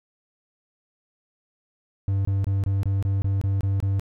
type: tone bursts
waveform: triangle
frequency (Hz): 98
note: G2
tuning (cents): 0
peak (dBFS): -18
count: 10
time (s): 2.08-3.996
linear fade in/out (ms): 0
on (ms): 170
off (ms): 24
effects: none